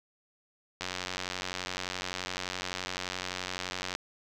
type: click train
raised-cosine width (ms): 0.2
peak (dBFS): -16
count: 289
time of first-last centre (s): 0.81-3.951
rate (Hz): 91.7
effects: none